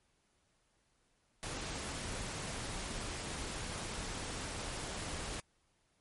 pink noise, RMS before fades -41 dBFS, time 1.43-5.4 s, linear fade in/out 0 ms, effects pink hiss -75 dBFS RMS until 6 s + MP3 48 kbps

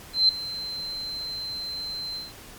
sine tone with ADSR envelope, 4100 Hz, C8, 36 cents flat, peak -13 dBFS, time 0.13-2.33 s, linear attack 160 ms, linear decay 3 ms, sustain -17 dB, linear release 170 ms, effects pink hiss -45 dBFS RMS until 2.58 s + MP3 96 kbps

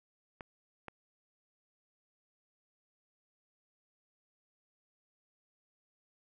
clicks, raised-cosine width 0.5 ms, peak -28 dBFS, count 2, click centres 0.408 / 0.883 s, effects none

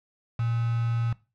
sine tone with quantisation, 116.54 Hz, A#2, in tune, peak -24 dBFS, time 0.39-1.13 s, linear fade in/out 5 ms, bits 6, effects noise-tail reverb RT60 0.3 s tail -20 dB re dry + low-pass 3000 Hz 12 dB/octave

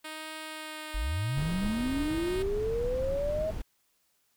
5% pulse tone with vibrato, 311.1 Hz, D#4, in tune, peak -27 dBFS, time 0.04-2.43 s, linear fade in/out 10 ms, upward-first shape sine, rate 0.85 Hz, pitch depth 11 cents each way
sine linear sweep, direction up, 37.84 to 640 Hz, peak -28 dBFS, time 0.94-3.51 s, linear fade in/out 10 ms
brown noise, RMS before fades -36 dBFS, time 1.37-3.62 s, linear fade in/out 5 ms
effects white hiss -72 dBFS RMS until 4.36 s

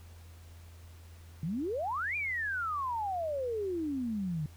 sine exponential two-way sweep, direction up then down, 145.6 to 2449 to 145.6 Hz, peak -31 dBFS, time 1.43-4.46 s, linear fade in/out 2 ms, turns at 2.16 s, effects added 84 Hz sine -49 dBFS peak until 4.56 s + pink hiss -60 dBFS RMS until 4.56 s

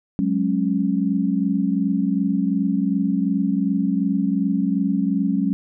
sine chord, F# suspended second, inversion none, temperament equal with one note detuned, 185 / 207.7 / 274.3 Hz, F#3 / G#3 / C#4, 0 / 0 / -18 cents, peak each -22 dBFS, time 0.19-5.53 s, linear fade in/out 0 ms, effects none

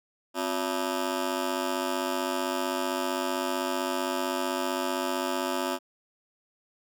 15% pulse ring-modulated tone, 310.1 Hz, D#4, 6 cents flat, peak -18 dBFS, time 0.34-5.79 s, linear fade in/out 50 ms, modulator 47.8 Hz, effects none

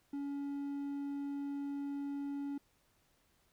triangle tone, 282.2 Hz, C#4, 31 cents sharp, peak -35 dBFS, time 0.13-2.58 s, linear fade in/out 5 ms, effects pink hiss -73 dBFS RMS until 3.52 s

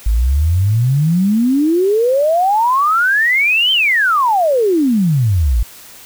sine exponential two-way sweep, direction up then down, 51 to 3157 to 51 Hz, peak -10 dBFS, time 0.06-5.63 s, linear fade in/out 5 ms, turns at 3.72 s, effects white hiss -38 dBFS RMS until 6.05 s

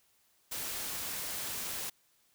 white noise, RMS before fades -38 dBFS, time 0.51-1.9 s, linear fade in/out 10 ms, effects white hiss -70 dBFS RMS until 2.34 s

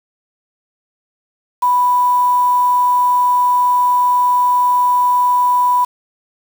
sine tone with quantisation, 987.8 Hz, B5, in tune, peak -10 dBFS, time 1.62-5.85 s, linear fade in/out 10 ms, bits 5, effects none

